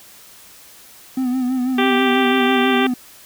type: tone with vibrato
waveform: triangle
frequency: 254.3 Hz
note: C4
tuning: 49 cents flat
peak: -15 dBFS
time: 1.17-2.94 s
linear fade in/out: 5 ms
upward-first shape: sine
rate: 6.1 Hz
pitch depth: 55 cents each way
type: harmonic tone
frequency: 392 Hz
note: G4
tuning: in tune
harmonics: 1 / 2 / 3 / 4 / 5 / 6 / 7 / 8 / 9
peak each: -19 / -22 / -24 / -25 / -26 / -27 / -27 / -28 / -29 dBFS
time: 1.78-2.87 s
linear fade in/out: 5 ms
effects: white hiss -44 dBFS RMS until 3.25 s